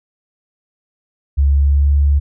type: tone with pitch glide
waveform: sine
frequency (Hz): 70 to 71.47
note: C#2 to D2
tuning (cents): +18 to -47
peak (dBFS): -9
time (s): 1.37-2.2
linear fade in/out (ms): 20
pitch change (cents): +35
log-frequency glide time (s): 1.47-1.95
effects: none